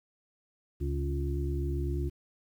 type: harmonic tone with a mistuned harmonic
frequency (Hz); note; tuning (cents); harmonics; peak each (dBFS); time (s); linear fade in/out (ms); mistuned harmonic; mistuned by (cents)
70; C#2; +18; 1 / 2 / 4 / 5; -30 / -36 / -41 / -37; 0.8-2.1; 20; 1; +42
effects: 10-bit